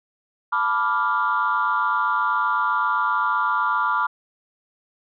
sine chord, B half-diminished seventh, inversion third, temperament equal, 880 / 987.8 / 1174.7 / 1396.9 Hz, A5 / B5 / D6 / F6, 0 / 0 / 0 / 0 cents, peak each -28 / -23 / -22 / -23 dBFS, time 0.52-4.07 s, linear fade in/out 10 ms, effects tanh soft clip ceiling -11 dBFS

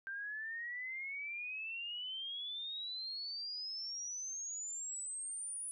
sine exponential sweep, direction up, 1568 to 9956 Hz, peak -40 dBFS, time 0.07-5.71 s, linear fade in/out 0 ms, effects none

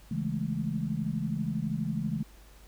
sine chord, A major seventh, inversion first, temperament equal, 138.59 / 164.81 / 207.7 / 220 Hz, C#3 / E3 / G#3 / A3, 0 / 0 / 0 / 0 cents, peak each -35 / -33 / -34 / -35 dBFS, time 0.11-2.23 s, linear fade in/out 5 ms, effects added 50 Hz sine -52 dBFS peak until 2.67 s + pink hiss -58 dBFS RMS until 2.67 s

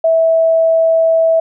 sine tone, 653 Hz, E5, 17 cents flat, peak -8 dBFS, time 0.04-1.4 s, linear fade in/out 5 ms, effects none

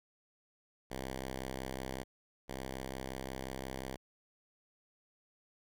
5% pulse tone pair in turn, 65.41 / 65.67 Hz, C2 / C2, 0 / +7 cents, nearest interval unison, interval 7 cents, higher second, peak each -28 / -29 dBFS, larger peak first, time 0.9-2.04 / 2.48-3.97 s, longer second, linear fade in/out 20 ms, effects none

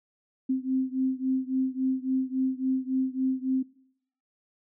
sine beating tone pair, 260 / 263.6 Hz, C4 / C4, -11 / +13 cents, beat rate 3.6 Hz, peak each -27 / -28 dBFS, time 0.49-3.63 s, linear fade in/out 10 ms, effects noise-tail reverb RT60 0.7 s tail -22 dB re dry

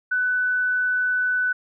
sine tone, 1496 Hz, F#6, 19 cents sharp, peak -19 dBFS, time 0.11-1.53 s, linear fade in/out 10 ms, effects none

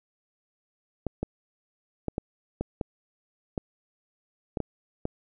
clicks, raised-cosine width 2 ms, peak -15 dBFS, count 10, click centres 1.067 / 1.23 / 2.083 / 2.181 / 2.61 / 2.812 / 3.578 / 4.572 / 4.603 / 5.054 s, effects none

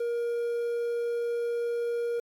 triangle tone with quantisation, 472.2 Hz, A#4, 22 cents sharp, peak -25 dBFS, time 0-2.2 s, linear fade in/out 5 ms, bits 9, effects AAC 48 kbps

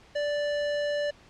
sine tone with hard clipping, 585 Hz, D5, 7 cents flat, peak -28 dBFS, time 0.15-1.11 s, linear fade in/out 10 ms, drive 18 dB, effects pink hiss -55 dBFS RMS until 1.29 s + low-pass 5000 Hz 12 dB/octave

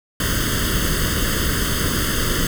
pink noise with comb filter, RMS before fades -20 dBFS, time 0.2-2.47 s, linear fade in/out 2 ms, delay 0.62 ms, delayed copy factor +1, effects none

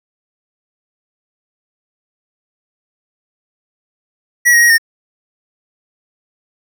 square tone with pitch steps, 1930 / 1881 / 1892 / 1827 Hz, B6 / A#6 / A#6 / A#6, -40 / +15 / +25 / -35 cents, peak -7 dBFS, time 4.45-4.782 s, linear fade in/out 20 ms, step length 83 ms, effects none

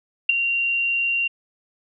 sine tone with ADSR envelope, 2763 Hz, F7, 19 cents flat, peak -9 dBFS, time 0.29-1.28 s, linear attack 6 ms, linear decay 9 ms, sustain -10 dB, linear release 11 ms, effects none

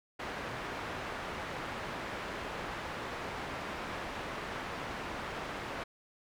white low-pass noise, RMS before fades -40 dBFS, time 0.19-5.84 s, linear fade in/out 10 ms, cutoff 1600 Hz, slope 12 dB/octave, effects none

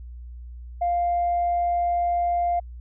sine tone, 698.5 Hz, F5, in tune, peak -19 dBFS, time 0.81-2.6 s, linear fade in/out 10 ms, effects tanh soft clip ceiling -16 dBFS + added 60 Hz sine -36 dBFS peak until 2.8 s

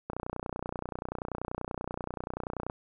click train, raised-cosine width 1 ms, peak -20 dBFS, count 80, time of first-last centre 0.1-2.699 s, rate 30.4 Hz, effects none

